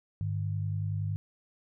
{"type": "tone pair together", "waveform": "sine", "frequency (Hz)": [100.96, 151.6], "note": ["G#2", "D#3"], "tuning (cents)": [-48, -45], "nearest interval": "perfect fifth", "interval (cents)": 703, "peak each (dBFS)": [-30, -35], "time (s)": [0.21, 1.16], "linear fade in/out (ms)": 0, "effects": []}